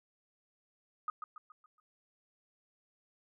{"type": "tone with echo", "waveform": "sine", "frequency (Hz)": 1244.5, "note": "D#6", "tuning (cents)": 0, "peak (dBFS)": -32, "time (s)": [1.08, 1.1], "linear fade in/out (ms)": 2, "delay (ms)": 140, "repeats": 5, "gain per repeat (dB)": -7, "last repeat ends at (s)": 1.8, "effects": []}